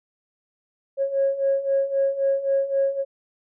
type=beating tone pair; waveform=sine; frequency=545 / 548.8 Hz; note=C#5 / C#5; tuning=-29 / -17 cents; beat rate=3.8 Hz; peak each=-24 / -20 dBFS; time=0.97-3.05 s; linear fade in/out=50 ms; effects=tanh soft clip ceiling -13 dBFS